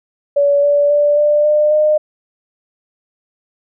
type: tone with pitch steps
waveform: sine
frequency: 570 / 577.6 / 585.3 / 593.2 / 601.1 / 609.1 Hz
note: C#5 / D5 / D5 / D5 / D5 / D#5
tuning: +48 / -29 / -6 / +17 / +40 / -37 cents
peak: -9 dBFS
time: 0.36-1.98 s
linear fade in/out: 10 ms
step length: 270 ms
effects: none